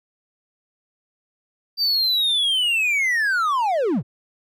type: linear sweep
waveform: triangle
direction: down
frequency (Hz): 4700 to 92.5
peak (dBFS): -16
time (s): 1.77-4.03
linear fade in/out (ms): 50
effects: none